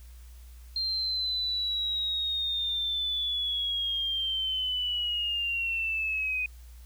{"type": "linear sweep", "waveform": "sine", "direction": "down", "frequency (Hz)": [4186, 2489], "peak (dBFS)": -27, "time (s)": [0.76, 6.46], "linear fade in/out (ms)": 2, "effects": ["added 60 Hz sine -45 dBFS peak until 6.85 s", "white hiss -60 dBFS RMS until 6.85 s"]}